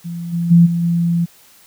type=tone with level steps; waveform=sine; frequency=170.4 Hz; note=F3; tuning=42 cents flat; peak=-23 / -16 / -5 / -15 / -13 dBFS; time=0.04-1.26 s; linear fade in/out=20 ms; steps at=0.32 / 0.5 / 0.65 / 0.82 s; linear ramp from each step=20 ms; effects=white hiss -48 dBFS RMS until 1.66 s

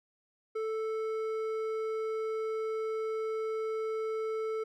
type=tone with hard clipping; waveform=sine; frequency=440 Hz; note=A4; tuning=in tune; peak=-33 dBFS; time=0.55-4.64 s; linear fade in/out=10 ms; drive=8 dB; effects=none

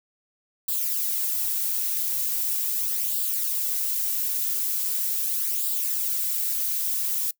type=noise with flanger; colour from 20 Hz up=violet; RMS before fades=-26 dBFS; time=0.68-7.31 s; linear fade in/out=5 ms; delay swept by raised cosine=0.24 to 4.04 ms; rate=0.4 Hz; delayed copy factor=+0.55; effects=noise-tail reverb RT60 0.1 s tail -22 dB re dry

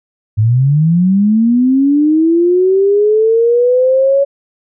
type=linear sweep; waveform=sine; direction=up; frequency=102.9 to 561 Hz; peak=-7 dBFS; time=0.37-4.25 s; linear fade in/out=20 ms; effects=none

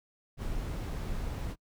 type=noise; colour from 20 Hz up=brown; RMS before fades=-35 dBFS; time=0.37-1.56 s; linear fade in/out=50 ms; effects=noise-tail reverb RT60 0.1 s tail -26 dB re dry

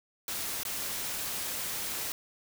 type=noise with dropouts; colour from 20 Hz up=white; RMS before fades=-35 dBFS; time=0.28-2.12 s; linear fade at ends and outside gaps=1 ms; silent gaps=0.633-0.651 s; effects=none

